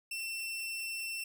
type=tone; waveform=sawtooth; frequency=2695 Hz; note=E7; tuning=38 cents sharp; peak=-33 dBFS; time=0.11-1.24 s; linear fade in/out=5 ms; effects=none